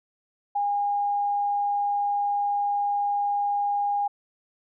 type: tone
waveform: sine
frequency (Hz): 814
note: G#5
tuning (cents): -35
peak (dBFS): -22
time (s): 0.55-4.08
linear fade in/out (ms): 10
effects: none